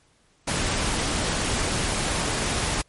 pink noise, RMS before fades -25 dBFS, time 0.47-2.82 s, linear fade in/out 10 ms, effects pink hiss -62 dBFS RMS until 2.88 s + MP3 48 kbps

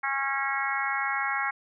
harmonic tone, 273.4 Hz, C#4, 24 cents flat, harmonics 3 / 4 / 5 / 6 / 7 / 8, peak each -33 / -33 / -33 / -33 / -33 / -33 dBFS, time 0.03-1.51 s, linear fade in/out 10 ms, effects none

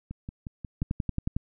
two click trains, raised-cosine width 5 ms, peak -15 / -24 dBFS, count 7 / 5, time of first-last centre 0.82-1.365 / 0.11-0.827 s, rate 11 / 5.58 Hz, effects none

